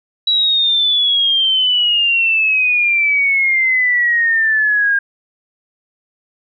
sine exponential sweep, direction down, 3916 to 1610 Hz, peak -11 dBFS, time 0.27-4.99 s, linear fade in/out 5 ms, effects none

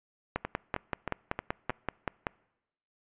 two click trains, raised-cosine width 0.5 ms, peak -17 / -14 dBFS, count 5 / 11, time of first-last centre 0.45-1.704 / 0.36-2.268 s, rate 3.19 / 5.24 Hz, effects noise-tail reverb RT60 0.9 s tail -25 dB re dry + resampled to 8000 Hz

